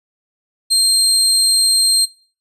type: tone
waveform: 30% pulse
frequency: 4186 Hz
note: C8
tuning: in tune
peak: -8 dBFS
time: 0.7-2.06 s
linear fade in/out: 20 ms
effects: noise-tail reverb RT60 0.4 s tail -20 dB re dry + resampled to 32000 Hz